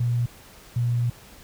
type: tone pair in turn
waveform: sine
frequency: 120 / 120 Hz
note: B2 / B2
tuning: -49 / -49 cents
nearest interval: unison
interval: 0 cents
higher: neither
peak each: -20 dBFS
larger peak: neither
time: 0-0.26 / 0.76-1.1 s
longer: second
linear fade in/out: 5 ms
effects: pink hiss -48 dBFS RMS until 1.43 s